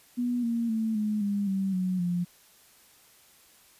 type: tone with pitch steps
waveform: sine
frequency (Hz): 243.9 / 232.8 / 222.1 / 212 / 202.3 / 193.03 / 184.2 / 175.78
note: B3 / A#3 / A3 / G#3 / G#3 / G3 / F#3 / F3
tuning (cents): -21 / -2 / +16 / +36 / -45 / -26 / -7 / +12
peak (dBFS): -25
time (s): 0.17-2.25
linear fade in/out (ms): 20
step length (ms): 260
effects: white hiss -58 dBFS RMS until 3.79 s + resampled to 32000 Hz